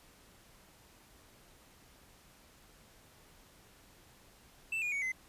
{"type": "tone with pitch steps", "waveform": "triangle", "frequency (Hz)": [2659, 2438, 2236, 2050], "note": ["E7", "D#7", "C#7", "C7"], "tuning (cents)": [14, -36, 14, -36], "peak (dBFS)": -31, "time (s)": [4.72, 5.12], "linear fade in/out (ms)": 5, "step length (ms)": 100, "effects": ["pink hiss -61 dBFS RMS until 5.28 s", "resampled to 32000 Hz"]}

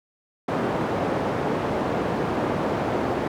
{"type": "band-pass noise", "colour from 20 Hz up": "white", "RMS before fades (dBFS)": -25, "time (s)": [0.48, 3.28], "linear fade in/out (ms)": 5, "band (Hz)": [110, 670], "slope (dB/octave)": 12, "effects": []}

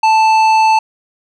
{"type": "tone with tanh clipping", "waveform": "sine", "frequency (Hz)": 880, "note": "A5", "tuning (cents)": 0, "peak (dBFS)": -9, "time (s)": [0.03, 0.79], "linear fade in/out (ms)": 5, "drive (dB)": 12, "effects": []}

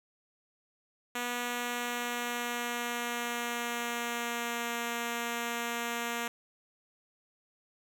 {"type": "tone with pitch glide", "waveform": "5% pulse", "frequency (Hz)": [242.9, 235.6], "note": ["B3", "A#3"], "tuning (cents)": [-29, 19], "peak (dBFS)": -21, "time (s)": [1.15, 6.28], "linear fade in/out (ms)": 5, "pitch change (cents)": -52, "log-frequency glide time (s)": [1.28, 4.75], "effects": []}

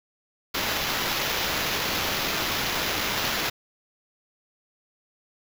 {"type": "noise with sample-and-hold", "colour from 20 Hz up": "white", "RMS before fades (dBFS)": -27, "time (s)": [0.54, 3.5], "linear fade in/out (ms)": 10, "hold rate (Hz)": 8820, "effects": []}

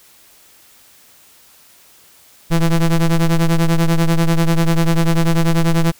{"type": "ring-modulated tone", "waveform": "square", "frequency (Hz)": 83.8, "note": "E2", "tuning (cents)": 29, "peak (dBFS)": -9, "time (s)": [2.5, 5.92], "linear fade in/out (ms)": 20, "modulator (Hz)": 78.7, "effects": ["white hiss -48 dBFS RMS until 5.99 s"]}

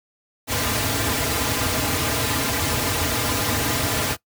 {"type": "noise with comb filter", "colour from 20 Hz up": "pink", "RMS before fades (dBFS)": -22, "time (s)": [0.47, 4.17], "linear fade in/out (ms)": 50, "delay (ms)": 5.4, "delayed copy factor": -0.85, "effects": ["noise-tail reverb RT60 0.1 s tail -19 dB re dry", "high-pass 80 Hz 12 dB/octave"]}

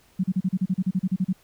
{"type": "tone bursts", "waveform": "sine", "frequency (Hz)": 186.2, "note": "F#3", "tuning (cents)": 11, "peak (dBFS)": -19, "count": 14, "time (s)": [0.19, 1.33], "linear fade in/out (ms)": 10, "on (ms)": 48, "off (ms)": 36, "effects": ["pink hiss -59 dBFS RMS until 1.43 s"]}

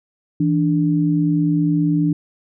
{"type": "tone pair together", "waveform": "sine", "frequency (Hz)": [163.9, 293.6], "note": ["E3", "D4"], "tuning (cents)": [-10, 0], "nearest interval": "minor seventh", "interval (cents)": 1010, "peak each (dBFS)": -17, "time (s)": [0.4, 2.13], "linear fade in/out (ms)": 5, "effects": []}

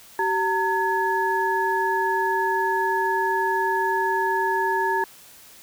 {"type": "tone cluster", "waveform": "sine", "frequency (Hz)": [382.2, 912, 1692], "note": ["G4", "A#5", "G#6"], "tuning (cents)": [-44, -38, 32], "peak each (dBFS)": [-26, -22, -26], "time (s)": [0.19, 5.04], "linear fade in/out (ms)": 2, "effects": ["white hiss -48 dBFS RMS until 5.62 s"]}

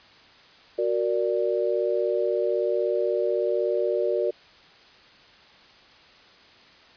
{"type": "chord", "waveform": "sine", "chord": "Gb augmented", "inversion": "none", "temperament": "equal", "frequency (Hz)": [370, 466.2, 587.3], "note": ["Gb4", "Bb4", "D5"], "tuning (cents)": [0, 0, 0], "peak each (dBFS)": -26, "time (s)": [0.78, 4.31], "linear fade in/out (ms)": 10, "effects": ["white hiss -52 dBFS RMS until 6.96 s", "resampled to 11025 Hz"]}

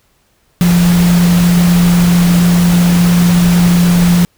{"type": "tone in noise", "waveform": "sine", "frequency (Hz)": 174.61, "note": "F3", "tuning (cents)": 0, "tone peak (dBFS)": -6, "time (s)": [0.61, 4.25], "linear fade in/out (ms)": 0, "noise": "pink", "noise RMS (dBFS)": -19, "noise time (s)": [0.61, 4.25], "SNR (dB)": 10, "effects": ["pink hiss -56 dBFS RMS until 4.37 s"]}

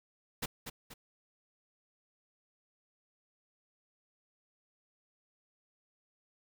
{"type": "noise with echo", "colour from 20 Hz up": "pink", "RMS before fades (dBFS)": -35, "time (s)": [0.42, 0.46], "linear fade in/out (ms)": 10, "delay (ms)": 240, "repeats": 2, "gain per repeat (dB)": -7, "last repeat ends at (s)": 0.94, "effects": []}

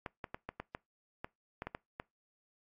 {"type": "clicks", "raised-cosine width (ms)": 0.5, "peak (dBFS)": -24, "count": 11, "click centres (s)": [0.062, 0.242, 0.345, 0.49, 0.6, 0.749, 1.245, 1.621, 1.67, 1.749, 1.999], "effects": ["noise-tail reverb RT60 0.2 s tail -23 dB re dry", "AAC 48 kbps"]}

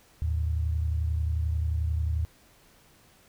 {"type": "tone pair together", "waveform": "sine", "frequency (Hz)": [77.9, 109.19], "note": ["D#2", "A2"], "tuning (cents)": [3, -13], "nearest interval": "tritone", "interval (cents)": 584, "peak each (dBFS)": [-25, -33], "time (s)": [0.22, 2.25], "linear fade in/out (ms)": 0, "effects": ["pink hiss -59 dBFS RMS until 3.28 s"]}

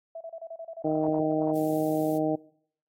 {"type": "tone bursts", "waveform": "sine", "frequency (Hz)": 659.3, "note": "E5", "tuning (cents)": 0, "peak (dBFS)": -35, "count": 16, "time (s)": [0.15, 1.528], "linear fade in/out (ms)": 5, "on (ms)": 58, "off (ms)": 30}
{"type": "harmonic tone", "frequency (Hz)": 155.56, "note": "D#3", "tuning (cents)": 0, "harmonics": [1, 2, 3, 4, 5], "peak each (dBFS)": [-35, -27, -31, -29, -34], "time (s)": [0.84, 2.36], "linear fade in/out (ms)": 10}
{"type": "noise", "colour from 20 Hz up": "violet", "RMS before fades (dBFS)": -45, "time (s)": [1.55, 2.18], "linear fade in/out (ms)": 5}
{"effects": ["noise-tail reverb RT60 0.6 s tail -22 dB re dry", "AAC 48 kbps"]}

